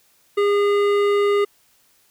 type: tone with hard clipping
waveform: sine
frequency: 407.3 Hz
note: G#4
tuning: 34 cents flat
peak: -17 dBFS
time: 0.37-1.45 s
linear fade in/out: 10 ms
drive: 13 dB
effects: white hiss -59 dBFS RMS until 2.1 s